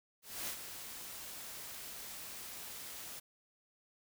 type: noise with ADSR envelope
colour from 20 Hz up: white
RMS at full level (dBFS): -39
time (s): 0.22-3.2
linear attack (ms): 260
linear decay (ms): 73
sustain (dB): -8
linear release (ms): 13
effects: none